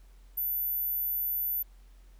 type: tone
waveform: sine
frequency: 14020 Hz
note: A9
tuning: 7 cents flat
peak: -28 dBFS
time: 0.37-1.63 s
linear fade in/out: 10 ms
effects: added 44 Hz sine -51 dBFS peak until 2.19 s + pink hiss -67 dBFS RMS until 2.19 s